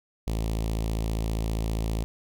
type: tone with notch filter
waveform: sawtooth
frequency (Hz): 55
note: A1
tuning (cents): 0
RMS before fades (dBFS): -28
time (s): 0.27-2.04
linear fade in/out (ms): 0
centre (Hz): 1500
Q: 0.85
effects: none